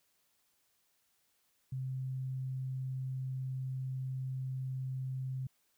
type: tone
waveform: sine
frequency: 130.81 Hz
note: C3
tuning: in tune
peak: -35 dBFS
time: 1.72-5.47 s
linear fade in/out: 5 ms
effects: white hiss -75 dBFS RMS until 5.77 s